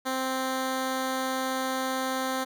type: tone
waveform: 10% pulse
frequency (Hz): 261.6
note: C4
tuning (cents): 0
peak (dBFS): -19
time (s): 0.05-2.45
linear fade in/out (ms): 20
effects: none